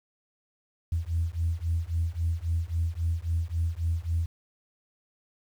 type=beating tone pair; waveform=sine; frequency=81.6 / 85.3 Hz; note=E2 / F2; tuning=-17 / -40 cents; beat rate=3.7 Hz; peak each=-28 dBFS; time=0.92-4.26 s; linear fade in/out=5 ms; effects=tanh soft clip ceiling -18 dBFS + 9-bit